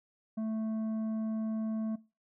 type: tone with tanh clipping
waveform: triangle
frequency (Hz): 220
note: A3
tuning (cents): 0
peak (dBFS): -33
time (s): 0.37-1.96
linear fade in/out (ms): 10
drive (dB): 12
effects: noise-tail reverb RT60 0.3 s tail -21 dB re dry